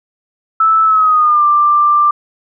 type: tone with pitch glide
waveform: sine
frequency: 1313 to 1183.3 Hz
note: E6 to D6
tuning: -7 to +13 cents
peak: -7 dBFS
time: 0.6-2.11 s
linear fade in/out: 5 ms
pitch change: -180 cents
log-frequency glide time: 0.84-1.45 s
effects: none